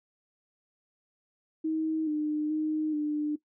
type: tone with pitch steps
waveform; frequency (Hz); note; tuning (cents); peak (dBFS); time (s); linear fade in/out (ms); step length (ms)
sine; 316.6 / 302.5 / 309.3 / 299.2; D#4 / D#4 / D#4 / D4; +30 / -49 / -10 / +32; -26; 1.64-3.36; 10; 430
effects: noise-tail reverb RT60 0.1 s tail -17 dB re dry